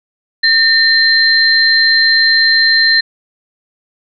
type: tone pair together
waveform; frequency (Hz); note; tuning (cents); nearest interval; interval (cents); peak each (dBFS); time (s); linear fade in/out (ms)
sine; 1814 / 4127; A#6 / C8; -48 / -25; octave + major second; 1423; -10; 0.43-3.01; 10
effects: none